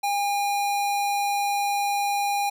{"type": "tone", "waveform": "square", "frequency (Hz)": 810, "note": "G#5", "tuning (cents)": -43, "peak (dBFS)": -23, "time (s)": [0.03, 2.5], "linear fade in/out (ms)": 10, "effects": []}